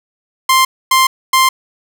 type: tone bursts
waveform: sawtooth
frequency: 1050 Hz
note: C6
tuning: 6 cents sharp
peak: -4 dBFS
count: 3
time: 0.49-1.49 s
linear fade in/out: 5 ms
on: 160 ms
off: 260 ms
effects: none